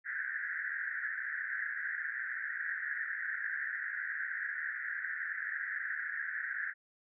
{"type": "band-pass noise", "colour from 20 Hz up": "white", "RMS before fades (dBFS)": -38, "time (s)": [0.04, 6.74], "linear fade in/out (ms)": 50, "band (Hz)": [1500, 1900], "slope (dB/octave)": 96, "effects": []}